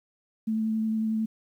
sine tone with vibrato, 220 Hz, A3, in tune, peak -24 dBFS, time 0.47-1.26 s, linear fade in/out 10 ms, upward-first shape sine, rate 11 Hz, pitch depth 13 cents each way, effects 10-bit

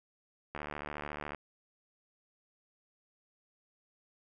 click train, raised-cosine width 0.5 ms, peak -24 dBFS, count 60, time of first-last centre 0.55-1.347 s, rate 74 Hz, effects none

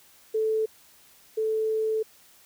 sine tone pair in turn, 438.3 / 438.3 Hz, A4 / A4, -7 / -7 cents, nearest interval unison, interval 0 cents, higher neither, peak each -22 / -23 dBFS, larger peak first, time 0.34-0.66 / 1.37-2.03 s, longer second, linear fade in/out 10 ms, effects white hiss -56 dBFS RMS until 2.45 s

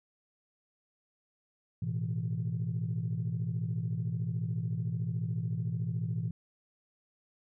sine chord, A suspended second, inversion none, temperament just, 110 / 123.75 / 165 Hz, A2 / B2 / E3, 0 / +4 / +2 cents, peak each -34 dBFS, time 1.82-6.31 s, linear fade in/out 5 ms, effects tanh soft clip ceiling -24 dBFS

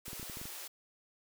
white high-pass noise, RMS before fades -45 dBFS, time 0.05-0.68 s, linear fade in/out 10 ms, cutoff 310 Hz, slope 96 dB/octave
clicks, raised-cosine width 3 ms, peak -34 dBFS, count 8, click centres 0.081 / 0.131 / 0.197 / 0.229 / 0.298 / 0.371 / 0.415 / 0.455 s
effects none

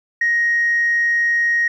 sine tone, 1876 Hz, A#6, 11 cents sharp, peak -13 dBFS, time 0.21-1.68 s, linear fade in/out 5 ms, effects tanh soft clip ceiling -10 dBFS + 9-bit

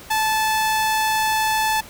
sawtooth tone, 872 Hz, A5, 16 cents flat, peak -14 dBFS, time 0.1-1.81 s, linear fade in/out 10 ms, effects pink hiss -41 dBFS RMS until 1.89 s

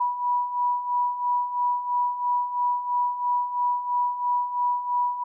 sine beating tone pair, 976 / 979 Hz, B5 / B5, -21 / -15 cents, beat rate 3 Hz, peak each -29 / -23 dBFS, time 0-5.24 s, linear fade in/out 10 ms, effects none

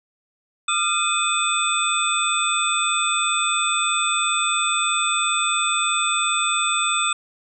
sine tone cluster, 1212 / 1375 / 2518 / 3545 / 8000 Hz, D#6 / F6 / D#7 / A7 / B8, -46 / -27 / +20 / +12 / +21 cents, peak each -25 dBFS, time 0.68-7.13 s, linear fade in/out 5 ms, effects none

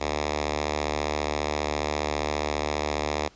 5% pulse tone with notch filter, 74.8 Hz, D2, 32 cents sharp, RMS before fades -28 dBFS, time 0-3.29 s, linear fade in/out 20 ms, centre 160 Hz, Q 0.61, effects pink hiss -56 dBFS RMS until 3.35 s + resampled to 16000 Hz

